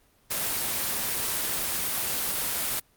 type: noise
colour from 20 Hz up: white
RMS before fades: -28 dBFS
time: 0.3-2.8 s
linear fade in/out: 10 ms
effects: pink hiss -63 dBFS RMS until 2.96 s + Opus 24 kbps